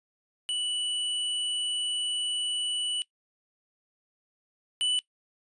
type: tone pair in turn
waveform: square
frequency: 2960 / 2979 Hz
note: F#7 / F#7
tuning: 0 / +11 cents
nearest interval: unison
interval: 11 cents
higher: second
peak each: -28 / -25 dBFS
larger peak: second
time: 0.49-3.02 / 4.81-4.99 s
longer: first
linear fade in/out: 0 ms
effects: noise-tail reverb RT60 0.1 s tail -20 dB re dry + resampled to 24000 Hz